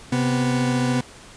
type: tone pair together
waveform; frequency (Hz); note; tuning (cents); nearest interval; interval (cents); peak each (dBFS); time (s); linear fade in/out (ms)
40% pulse; 130.81 / 247.3; C3 / B3; 0 / +3; major seventh; 1103; -22 / -20; 0.12-1.01; 5
effects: pink hiss -44 dBFS RMS until 1.36 s + resampled to 22050 Hz